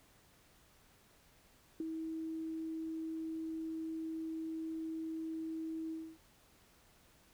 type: tone with ADSR envelope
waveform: sine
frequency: 321.7 Hz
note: E4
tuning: 42 cents flat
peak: -33 dBFS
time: 1.8-6.18 s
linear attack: 3 ms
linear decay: 15 ms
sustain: -5 dB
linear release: 270 ms
effects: pink hiss -66 dBFS RMS until 7.33 s

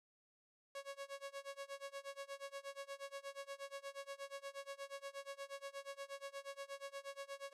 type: tone with tremolo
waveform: sawtooth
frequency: 554.4 Hz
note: C#5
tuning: in tune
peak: -40 dBFS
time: 0.75-7.53 s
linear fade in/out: 2 ms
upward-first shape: sine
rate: 8.4 Hz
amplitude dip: 95%
effects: low-pass 10000 Hz 12 dB/octave

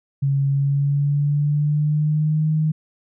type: tone with pitch glide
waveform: sine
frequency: 138.59 to 155.56 Hz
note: C#3 to D#3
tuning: 0 to 0 cents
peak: -16 dBFS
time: 0.22-2.72 s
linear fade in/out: 10 ms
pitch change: +200 cents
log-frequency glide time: 0.49-2.49 s
effects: none

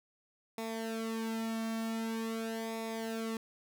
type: tone with flanger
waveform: sawtooth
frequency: 224.8 Hz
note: A3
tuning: 37 cents sharp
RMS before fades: -37 dBFS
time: 0.58-3.37 s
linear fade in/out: 2 ms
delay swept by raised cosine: 0.66 to 2.06 ms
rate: 0.45 Hz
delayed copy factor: -0.75
effects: none

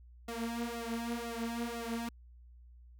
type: tone with flanger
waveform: sawtooth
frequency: 233.3 Hz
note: A#3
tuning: 2 cents sharp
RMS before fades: -38 dBFS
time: 0.28-2.09 s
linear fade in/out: 5 ms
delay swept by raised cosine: 1.5 to 5.5 ms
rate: 2 Hz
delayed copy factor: +0.85
effects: added 60 Hz sine -53 dBFS peak until 2.99 s

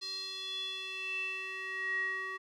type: tone with band-pass filter sweep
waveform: square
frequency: 379.8 Hz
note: F#4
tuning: 45 cents sharp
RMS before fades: -38 dBFS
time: 0.01-2.38 s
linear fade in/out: 20 ms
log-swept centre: 4400 to 1600 Hz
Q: 8.6
effects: none

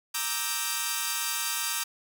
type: chord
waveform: 5% pulse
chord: E half-diminished seventh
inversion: second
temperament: equal with one note detuned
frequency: 932.3 / 1174.7 / 1301.9 / 1568 Hz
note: Bb5 / D6 / E6 / G6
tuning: 0 / 0 / -22 / 0 cents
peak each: -22 dBFS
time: 0.14-1.84 s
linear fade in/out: 10 ms
effects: none

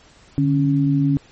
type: tone pair together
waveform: sine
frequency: 146.83 / 277.2 Hz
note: D3 / C#4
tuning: 0 / 0 cents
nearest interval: major seventh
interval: 1100 cents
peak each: -17 dBFS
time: 0.38-1.17 s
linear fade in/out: 0 ms
effects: pink hiss -50 dBFS RMS until 1.31 s + MP3 32 kbps

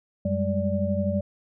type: tone cluster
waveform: sine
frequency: 93.3 / 192.3 / 204.3 / 582 Hz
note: F#2 / G3 / G#3 / D5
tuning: +15 / -33 / -28 / -16 cents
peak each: -28 dBFS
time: 0.25-1.21 s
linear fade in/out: 5 ms
effects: none

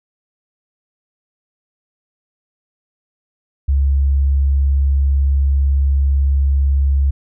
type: tone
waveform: sine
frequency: 69 Hz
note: C#2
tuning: 7 cents flat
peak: -11 dBFS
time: 3.68-7.11 s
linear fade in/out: 10 ms
effects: none

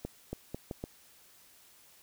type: accelerating click train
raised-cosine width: 2 ms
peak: -23 dBFS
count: 5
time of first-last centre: 0.05-0.839 s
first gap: 280 ms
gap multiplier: 0.77
effects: white hiss -60 dBFS RMS until 2.02 s

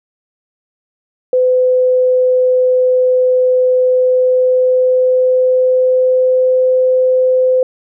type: tone with pitch glide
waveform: sine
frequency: 507 to 512 Hz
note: B4 to C5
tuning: +45 to -38 cents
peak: -8 dBFS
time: 1.33-7.63 s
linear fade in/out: 2 ms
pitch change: +17 cents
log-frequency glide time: 3.78-6.66 s
effects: none

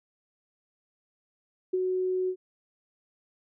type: tone with ADSR envelope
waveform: sine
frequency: 370 Hz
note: F#4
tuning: in tune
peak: -22 dBFS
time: 1.73-2.36 s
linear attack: 10 ms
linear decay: 28 ms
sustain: -3 dB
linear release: 72 ms
effects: none

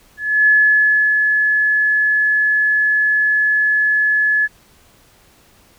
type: tone with ADSR envelope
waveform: sine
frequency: 1710 Hz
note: A6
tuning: 50 cents flat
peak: -8 dBFS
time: 0.17-4.48 s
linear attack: 300 ms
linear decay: 670 ms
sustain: -4 dB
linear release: 34 ms
effects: pink hiss -51 dBFS RMS until 5.78 s

